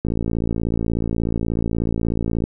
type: click train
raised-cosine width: 3 ms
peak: -9 dBFS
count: 136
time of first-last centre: 0.05-2.439 s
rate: 56.5 Hz
effects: none